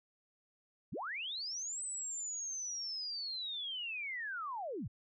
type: linear two-way sweep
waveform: sine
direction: up then down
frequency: 73.42 to 8140 to 73.42 Hz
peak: -38 dBFS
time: 0.92-4.88 s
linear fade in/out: 10 ms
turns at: 1.83 s
effects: none